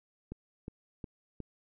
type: click train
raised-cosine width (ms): 3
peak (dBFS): -27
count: 4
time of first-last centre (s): 0.32-1.403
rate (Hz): 2.77
effects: none